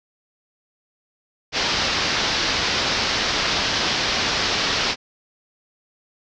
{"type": "low-pass noise", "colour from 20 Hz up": "white", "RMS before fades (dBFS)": -22, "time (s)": [1.52, 4.96], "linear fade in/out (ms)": 50, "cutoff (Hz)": 5500, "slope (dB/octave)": 48, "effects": []}